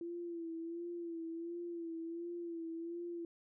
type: tone with vibrato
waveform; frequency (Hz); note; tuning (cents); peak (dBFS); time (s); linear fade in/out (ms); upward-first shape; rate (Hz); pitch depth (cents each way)
sine; 337.1; E4; +39; -40; 0.01-3.25; 2; sine; 1.4; 47
effects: none